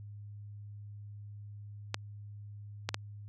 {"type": "clicks", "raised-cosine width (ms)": 0.2, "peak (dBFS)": -14, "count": 3, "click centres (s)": [1.944, 2.89, 2.944], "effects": ["added 103 Hz sine -44 dBFS peak until 3.28 s"]}